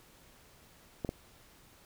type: clicks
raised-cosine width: 2 ms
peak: -20 dBFS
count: 2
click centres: 1.048 / 1.091 s
effects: pink hiss -60 dBFS RMS until 1.85 s